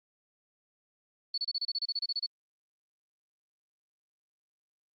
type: tone bursts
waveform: sine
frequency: 4435 Hz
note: C#8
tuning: in tune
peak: -29 dBFS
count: 14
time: 1.34-2.263 s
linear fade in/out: 5 ms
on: 39 ms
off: 29 ms
effects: Opus 48 kbps